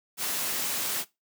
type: noise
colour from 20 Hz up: white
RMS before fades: -30 dBFS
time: 0.17-1.05 s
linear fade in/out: 50 ms
effects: noise-tail reverb RT60 0.2 s tail -19 dB re dry + high-pass 150 Hz 12 dB/octave